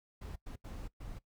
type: noise bursts at uneven times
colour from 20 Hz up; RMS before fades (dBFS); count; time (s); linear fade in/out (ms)
brown; -44; 4; 0.21-0.36 / 0.46-0.56 / 0.64-0.88 / 1-1.19; 10
effects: noise-tail reverb RT60 0.1 s tail -19 dB re dry